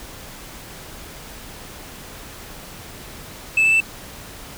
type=tone with pitch steps; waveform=sine; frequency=2624 / 2639 / 2654 Hz; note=E7 / E7 / E7; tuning=-9 / +1 / +11 cents; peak=-10 dBFS; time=3.57-3.804 s; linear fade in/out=5 ms; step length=78 ms; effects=tanh soft clip ceiling -12 dBFS + pink hiss -38 dBFS RMS until 4.57 s